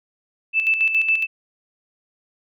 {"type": "tone with tremolo", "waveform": "sine", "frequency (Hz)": 2637, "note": "E7", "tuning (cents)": 0, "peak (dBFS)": -14, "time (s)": [0.53, 1.27], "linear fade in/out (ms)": 50, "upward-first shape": "square", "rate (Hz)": 7.2, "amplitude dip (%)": 55, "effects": []}